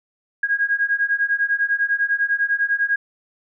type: beating tone pair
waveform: sine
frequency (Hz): 1631 / 1641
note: G#6 / G#6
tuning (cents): -32 / -21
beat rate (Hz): 10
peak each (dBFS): -21 / -20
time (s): 0.43-2.96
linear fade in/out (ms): 5
effects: none